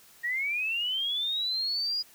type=linear sweep; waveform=sine; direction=up; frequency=1864.7 to 4927 Hz; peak=-27 dBFS; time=0.23-2.03 s; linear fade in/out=20 ms; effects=white hiss -56 dBFS RMS until 2.14 s